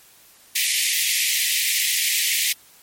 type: high-pass noise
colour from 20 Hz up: pink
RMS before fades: -21 dBFS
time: 0.55-2.53 s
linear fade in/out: 10 ms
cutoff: 1900 Hz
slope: 96 dB/octave
effects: white hiss -51 dBFS RMS until 2.82 s + MP3 64 kbps